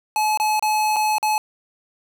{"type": "tone with dropouts", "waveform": "square", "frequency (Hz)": 856, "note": "A5", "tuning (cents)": -48, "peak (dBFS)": -18, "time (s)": [0.16, 1.38], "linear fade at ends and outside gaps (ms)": 1, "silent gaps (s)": [[0.374, 0.399], [0.595, 0.625], [0.961, 0.965], [1.183, 1.228]], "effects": []}